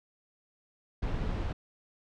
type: noise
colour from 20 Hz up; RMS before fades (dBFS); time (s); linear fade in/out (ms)
brown; -32; 1.02-1.53; 10
effects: low-pass 4000 Hz 12 dB/octave